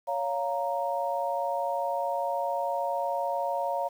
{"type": "chord", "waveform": "sine", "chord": "Bb minor", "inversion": "first", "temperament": "just", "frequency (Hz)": [559.4, 699.2, 932.3], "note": ["Db5", "F5", "Bb5"], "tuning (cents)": [16, 2, 0], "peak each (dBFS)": -31, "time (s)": [0.07, 3.89], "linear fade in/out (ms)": 20, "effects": ["9-bit"]}